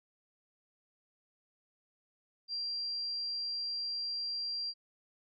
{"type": "tone", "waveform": "sine", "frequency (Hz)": 4742, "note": "D8", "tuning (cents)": 16, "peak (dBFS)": -34, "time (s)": [2.48, 4.74], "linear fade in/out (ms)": 50, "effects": []}